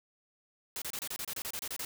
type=noise bursts; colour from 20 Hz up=white; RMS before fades=-38 dBFS; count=13; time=0.76-1.85 s; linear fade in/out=2 ms; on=58 ms; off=28 ms; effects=none